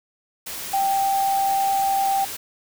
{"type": "tone in noise", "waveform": "sine", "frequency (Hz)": 784, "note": "G5", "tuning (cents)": 0, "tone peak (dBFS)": -18, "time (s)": [0.73, 2.25], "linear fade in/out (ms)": 10, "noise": "white", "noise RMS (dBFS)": -32, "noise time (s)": [0.46, 2.37], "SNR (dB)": 11, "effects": []}